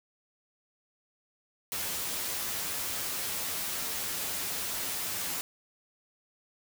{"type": "noise with comb filter", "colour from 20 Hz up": "white", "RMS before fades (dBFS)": -34, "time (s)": [1.72, 5.41], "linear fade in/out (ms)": 0, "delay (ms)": 11, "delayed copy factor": 0.55, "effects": []}